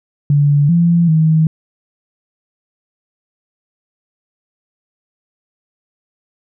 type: tone with pitch steps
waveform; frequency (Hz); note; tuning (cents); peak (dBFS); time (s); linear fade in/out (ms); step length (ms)
sine; 144.4 / 170.4 / 158.5; D3 / F3 / D#3; -29 / -42 / +32; -8; 0.3-1.47; 2; 390
effects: none